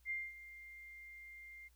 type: tone with ADSR envelope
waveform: sine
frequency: 2100 Hz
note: C7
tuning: 6 cents sharp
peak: -36 dBFS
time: 0.05-1.69 s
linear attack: 54 ms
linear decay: 220 ms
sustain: -15 dB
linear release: 22 ms
effects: added 60 Hz sine -66 dBFS peak until 1.75 s + white hiss -75 dBFS RMS until 1.75 s